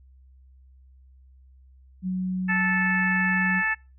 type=tone; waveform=sine; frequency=185 Hz; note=F#3; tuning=in tune; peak=-24 dBFS; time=2.02-3.63 s; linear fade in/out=50 ms
type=harmonic tone; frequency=438.3 Hz; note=A4; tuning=7 cents flat; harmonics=2 / 3 / 4 / 5 / 6; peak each=-33 / -35 / -23 / -32 / -32 dBFS; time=2.48-3.75 s; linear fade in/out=20 ms
effects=noise-tail reverb RT60 0.3 s tail -24 dB re dry + added 65 Hz sine -50 dBFS peak until 3.98 s